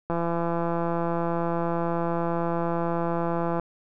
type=click train; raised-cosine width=1 ms; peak=-14 dBFS; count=592; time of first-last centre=0.1-3.597 s; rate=169 Hz; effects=none